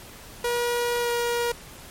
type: tone with pitch glide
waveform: sawtooth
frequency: 479.8 to 475.7 Hz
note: A#4 to A#4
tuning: +50 to +35 cents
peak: -19 dBFS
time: 0.44-1.52 s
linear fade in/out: 5 ms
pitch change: -15 cents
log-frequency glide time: 1-1.1 s
effects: pink hiss -44 dBFS RMS until 1.9 s + MP3 64 kbps